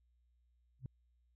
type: tone with exponential growth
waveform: sine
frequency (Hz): 130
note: C3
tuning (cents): -11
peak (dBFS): -36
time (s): 0.79-0.86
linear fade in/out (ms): 2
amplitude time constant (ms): 15
effects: added 60 Hz sine -70 dBFS peak until 1.35 s